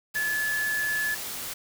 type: tone in noise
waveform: sine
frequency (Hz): 1721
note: A6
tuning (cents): -39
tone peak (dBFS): -25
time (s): 0.15-1.15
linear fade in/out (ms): 10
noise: white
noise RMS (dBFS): -35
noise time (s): 0.14-1.54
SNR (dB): +7
effects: none